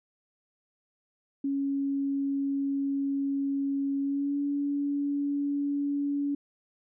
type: tone with pitch glide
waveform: sine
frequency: 277.2 to 284.7 Hz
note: C#4 to C#4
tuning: 0 to +46 cents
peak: -26 dBFS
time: 1.44-6.35 s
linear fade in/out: 5 ms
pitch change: +46 cents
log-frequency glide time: 4.01-4.38 s
effects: none